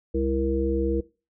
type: harmonic tone with a mistuned harmonic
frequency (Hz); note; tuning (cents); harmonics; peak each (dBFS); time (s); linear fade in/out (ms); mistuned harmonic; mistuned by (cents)
67.2; C2; +47; 1 / 3 / 5 / 7; -27 / -32 / -26 / -26; 0.14-1.01; 10; 5; -22
effects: noise-tail reverb RT60 0.3 s tail -20 dB re dry